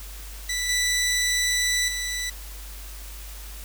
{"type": "tone with level steps", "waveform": "15% pulse", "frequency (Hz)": 1975.5, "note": "B6", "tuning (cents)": 0, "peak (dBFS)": [-19, -15, -21], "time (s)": [0.49, 2.3], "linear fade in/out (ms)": 5, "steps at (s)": [0.69, 1.88], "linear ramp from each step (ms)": 2, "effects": ["added 50 Hz sine -37 dBFS peak until 3.64 s", "white hiss -43 dBFS RMS until 3.64 s"]}